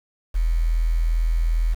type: tone with quantisation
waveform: sine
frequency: 41.2 Hz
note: E1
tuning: in tune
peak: -17 dBFS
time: 0.34-1.75 s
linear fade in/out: 20 ms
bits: 7
effects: none